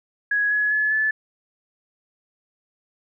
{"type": "tone with pitch steps", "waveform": "sine", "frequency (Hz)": [1668, 1690.3, 1712.9, 1735.8], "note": ["G#6", "G#6", "A6", "A6"], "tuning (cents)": [7, 30, -47, -24], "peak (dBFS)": -18, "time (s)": [0.31, 1.11], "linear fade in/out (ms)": 5, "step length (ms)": 200, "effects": []}